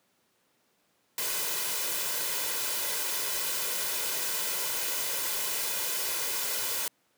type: noise with comb filter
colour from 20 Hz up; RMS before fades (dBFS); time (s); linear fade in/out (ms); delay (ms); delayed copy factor
white; -31; 1.18-6.88; 2; 2; +0.6
effects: pink hiss -70 dBFS RMS until 7.17 s + high-pass 200 Hz 12 dB/octave